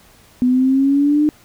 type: exponential sweep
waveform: sine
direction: up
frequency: 247.3 to 304.2 Hz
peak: -11 dBFS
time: 0.42-1.29 s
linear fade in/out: 0 ms
effects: pink hiss -49 dBFS RMS until 1.44 s